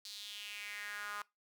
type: tone with high-pass filter sweep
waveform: sawtooth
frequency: 206.2 Hz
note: G#3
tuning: 12 cents flat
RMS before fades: -45 dBFS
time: 0.05-1.22 s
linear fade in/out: 2 ms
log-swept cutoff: 4400 to 1200 Hz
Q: 4
effects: noise-tail reverb RT60 0.2 s tail -21 dB re dry